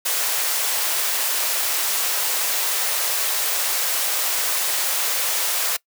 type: high-pass noise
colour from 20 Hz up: white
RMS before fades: -22 dBFS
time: 0.05-5.77 s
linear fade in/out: 10 ms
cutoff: 450 Hz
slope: 24 dB/octave
effects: noise-tail reverb RT60 0.1 s tail -22 dB re dry